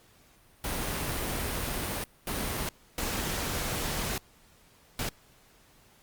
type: noise bursts at uneven times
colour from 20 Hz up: pink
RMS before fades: -32 dBFS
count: 4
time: 0.64-2.04 / 2.27-2.69 / 2.98-4.18 / 4.99-5.09 s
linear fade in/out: 2 ms
effects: pink hiss -60 dBFS RMS until 6.02 s + Opus 48 kbps